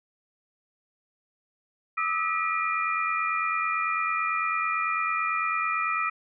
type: tone cluster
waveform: sine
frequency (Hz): 1210 / 1299 / 1945 / 2407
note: D#6 / E6 / B6 / D7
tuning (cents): -49 / -26 / -27 / +42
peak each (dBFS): -33 / -27 / -33 / -30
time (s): 1.97-6.1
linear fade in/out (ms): 10
effects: none